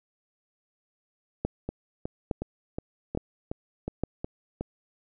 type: two click trains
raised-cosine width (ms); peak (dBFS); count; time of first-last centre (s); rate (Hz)
2; -13 / -18; 4 / 9; 1.45-4.036 / 1.69-4.61; 1.16 / 2.74
effects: none